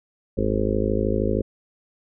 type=harmonic tone; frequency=53 Hz; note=G#1; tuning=36 cents sharp; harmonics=1 / 2 / 4 / 5 / 6 / 7 / 8 / 9 / 10; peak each=-27 / -28 / -27 / -30 / -32 / -28 / -27 / -31 / -29 dBFS; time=0.37-1.42 s; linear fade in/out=10 ms; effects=none